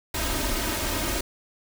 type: noise with comb filter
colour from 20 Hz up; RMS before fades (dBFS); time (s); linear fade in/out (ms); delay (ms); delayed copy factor
pink; -27; 0.14-1.21; 5; 3.2; +0.65
effects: none